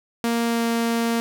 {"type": "tone with pitch glide", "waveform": "sawtooth", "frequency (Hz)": [233.1, 231.6], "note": ["A#3", "A#3"], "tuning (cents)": [0, -11], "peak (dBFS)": -16, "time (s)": [0.24, 1.2], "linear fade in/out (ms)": 0, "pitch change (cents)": -11, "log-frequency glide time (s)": [0.46, 0.63], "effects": []}